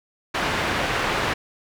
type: low-pass noise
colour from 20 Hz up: white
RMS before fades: -24 dBFS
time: 0.34-1.34 s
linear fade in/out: 10 ms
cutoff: 2000 Hz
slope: 12 dB/octave
effects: none